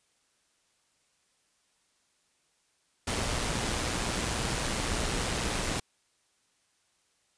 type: noise with amplitude modulation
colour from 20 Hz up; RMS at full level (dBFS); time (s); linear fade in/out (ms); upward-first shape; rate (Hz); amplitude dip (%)
pink; -29; 3.07-5.8; 5; sine; 118; 40
effects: white hiss -71 dBFS RMS until 7.37 s + resampled to 22050 Hz